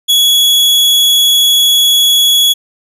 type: tone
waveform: 40% pulse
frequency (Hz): 3367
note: G#7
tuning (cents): +23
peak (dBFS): -5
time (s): 0.08-2.54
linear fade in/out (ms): 20
effects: none